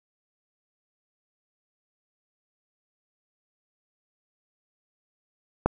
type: click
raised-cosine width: 1 ms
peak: -6 dBFS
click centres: 5.66 s
effects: none